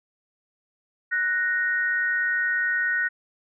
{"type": "tone pair together", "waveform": "sine", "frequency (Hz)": [1481.4, 1864.7], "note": ["F#6", "A#6"], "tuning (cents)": [2, 0], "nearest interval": "major third", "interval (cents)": 398, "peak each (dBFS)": -24, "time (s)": [1.11, 3.09], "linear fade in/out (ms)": 20, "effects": []}